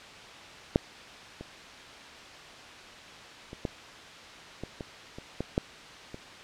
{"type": "clicks", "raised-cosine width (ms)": 2, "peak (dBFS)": [-7, -26, -27, -16, -22, -23, -27, -17, -11, -26], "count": 10, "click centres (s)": [0.759, 1.41, 3.531, 3.652, 4.636, 4.808, 5.185, 5.406, 5.579, 6.144], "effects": ["white hiss -46 dBFS RMS until 6.43 s", "low-pass 4000 Hz 12 dB/octave"]}